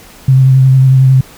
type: tone with vibrato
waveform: sine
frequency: 131.9 Hz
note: C3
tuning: 14 cents sharp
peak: -3 dBFS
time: 0.28-1.21 s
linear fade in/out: 5 ms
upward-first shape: sine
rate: 11 Hz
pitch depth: 21 cents each way
effects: pink hiss -37 dBFS RMS until 1.37 s